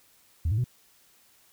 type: tone with pitch steps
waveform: sine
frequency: 81.7 / 106.5 / 123.2 Hz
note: E2 / G#2 / B2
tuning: -15 / +44 / -4 cents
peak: -21 dBFS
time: 0.45-0.642 s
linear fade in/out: 5 ms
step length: 64 ms
effects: tanh soft clip ceiling -20 dBFS + white hiss -61 dBFS RMS until 1.52 s